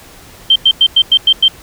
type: tone bursts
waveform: sine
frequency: 3136 Hz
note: G7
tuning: in tune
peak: -4 dBFS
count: 7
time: 0.5-1.482 s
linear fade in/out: 5 ms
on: 58 ms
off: 96 ms
effects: pink hiss -38 dBFS RMS until 1.62 s